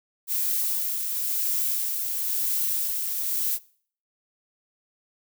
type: noise with tremolo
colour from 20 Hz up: violet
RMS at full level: -25 dBFS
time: 0.27-3.59 s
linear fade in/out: 50 ms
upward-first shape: sine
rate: 0.98 Hz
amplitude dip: 35%
effects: noise-tail reverb RT60 0.5 s tail -21 dB re dry